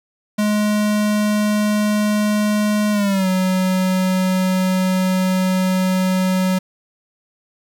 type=tone with pitch glide; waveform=square; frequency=210 to 186.01 Hz; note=G#3 to F#3; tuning=+19 to +9 cents; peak=-16 dBFS; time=0.38-6.59 s; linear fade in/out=10 ms; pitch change=-210 cents; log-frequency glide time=2.92-3.28 s; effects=7-bit